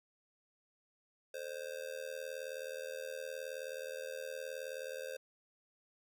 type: tone with amplitude modulation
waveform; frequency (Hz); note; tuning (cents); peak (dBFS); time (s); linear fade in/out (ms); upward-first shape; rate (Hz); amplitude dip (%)
square; 523.3; C5; 0; -38; 1.34-5.17; 5; sine; 79.1; 90
effects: none